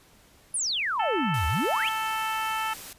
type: exponential two-way sweep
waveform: sine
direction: down then up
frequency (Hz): 10548 to 70.9 to 3418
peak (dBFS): -25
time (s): 0.54-1.89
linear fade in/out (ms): 5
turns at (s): 1.47
type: harmonic tone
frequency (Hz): 440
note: A4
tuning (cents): 0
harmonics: 2 / 3 / 4 / 5 / 6 / 7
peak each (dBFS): -30 / -31 / -36 / -40 / -36 / -38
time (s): 0.99-2.74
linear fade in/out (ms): 10
type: noise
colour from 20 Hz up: white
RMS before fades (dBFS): -41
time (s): 1.34-2.93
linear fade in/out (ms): 2
effects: pink hiss -57 dBFS RMS until 2.98 s + resampled to 32000 Hz